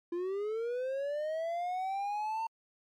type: linear sweep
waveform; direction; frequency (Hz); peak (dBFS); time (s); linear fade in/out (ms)
triangle; up; 339.5 to 909; -30; 0.12-2.47; 5
effects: MP3 64 kbps